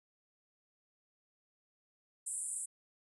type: band-pass noise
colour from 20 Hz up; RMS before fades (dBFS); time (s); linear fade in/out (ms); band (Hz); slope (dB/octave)
white; -40; 2.26-2.66; 10; 7800 to 10000; 96
effects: none